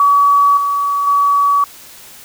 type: tone with level steps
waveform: sine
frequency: 1137 Hz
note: C#6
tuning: 44 cents sharp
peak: -7 / -13 / -9 dBFS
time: 0-1.64 s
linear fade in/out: 2 ms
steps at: 0.57 / 1.07 s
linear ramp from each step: 2 ms
effects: white hiss -38 dBFS RMS until 2.24 s